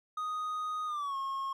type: tone with pitch glide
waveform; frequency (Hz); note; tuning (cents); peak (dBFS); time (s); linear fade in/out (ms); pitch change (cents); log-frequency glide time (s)
triangle; 1244.5 to 1083.4; D#6 to C#6; 0 to -40; -31; 0.17-1.53; 5; -240; 0.86-1.16
effects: none